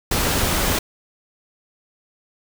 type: noise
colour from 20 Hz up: pink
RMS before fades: -20 dBFS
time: 0.11-0.79 s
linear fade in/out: 5 ms
effects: none